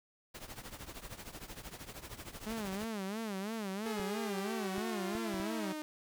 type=noise with tremolo; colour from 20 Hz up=pink; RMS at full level=-44 dBFS; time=0.34-2.85 s; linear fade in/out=10 ms; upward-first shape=triangle; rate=13 Hz; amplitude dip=85%
type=tone with vibrato; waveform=sawtooth; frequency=207.7 Hz; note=G#3; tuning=in tune; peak=-33 dBFS; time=2.46-5.73 s; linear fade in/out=10 ms; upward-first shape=sine; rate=3 Hz; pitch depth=160 cents each way
type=linear sweep; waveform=sawtooth; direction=down; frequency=429.4 to 303.5 Hz; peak=-35 dBFS; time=3.86-5.82 s; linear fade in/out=0 ms
type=clicks; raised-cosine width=3 ms; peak=-32 dBFS; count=5; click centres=3.997 / 4.781 / 5.152 / 5.342 / 5.4 s
effects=none